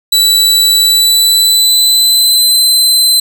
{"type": "tone with pitch glide", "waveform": "sawtooth", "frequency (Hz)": [3951, 4060], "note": ["B7", "B7"], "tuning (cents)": [0, 47], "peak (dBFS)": -3, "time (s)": [0.12, 3.2], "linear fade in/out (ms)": 5, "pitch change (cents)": 47, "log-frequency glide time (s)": [0.82, 2.61], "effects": []}